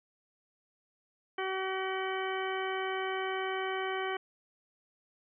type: harmonic tone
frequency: 379.9 Hz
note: F#4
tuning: 46 cents sharp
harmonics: 1 / 2 / 3 / 4 / 5 / 6 / 8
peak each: -35 / -38 / -40 / -41 / -42 / -43 / -44 dBFS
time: 1.38-4.17 s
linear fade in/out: 5 ms
effects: none